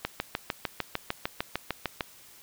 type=click train; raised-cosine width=0.3 ms; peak=-12 dBFS; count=14; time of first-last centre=0.05-2.008 s; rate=6.64 Hz; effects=white hiss -53 dBFS RMS until 2.42 s